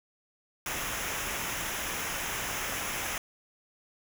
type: noise with comb filter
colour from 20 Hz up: pink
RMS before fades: -34 dBFS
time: 0.66-3.18 s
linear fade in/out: 2 ms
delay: 0.23 ms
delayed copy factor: -0.65
effects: none